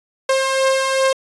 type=beating tone pair; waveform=sawtooth; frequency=530 / 532.6 Hz; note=C5 / C5; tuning=+22 / +31 cents; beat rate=2.6 Hz; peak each=-18 / -12 dBFS; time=0.29-1.13 s; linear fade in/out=5 ms; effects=resampled to 24000 Hz